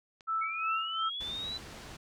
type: click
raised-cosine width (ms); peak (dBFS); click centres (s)
0.2; -35; 0.208
type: tone with tremolo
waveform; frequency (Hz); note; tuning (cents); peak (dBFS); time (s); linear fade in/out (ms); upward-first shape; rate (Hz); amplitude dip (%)
sine; 1318.5; E6; 0; -28; 0.27-1.1; 20; sine; 2.8; 70
type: linear sweep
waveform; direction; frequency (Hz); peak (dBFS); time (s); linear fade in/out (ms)
sine; up; 2200 to 4019; -35; 0.41-1.58; 10
type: low-pass noise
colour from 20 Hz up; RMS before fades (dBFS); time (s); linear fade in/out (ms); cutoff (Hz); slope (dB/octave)
pink; -47; 1.2-1.97; 10; 6700; 12
effects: none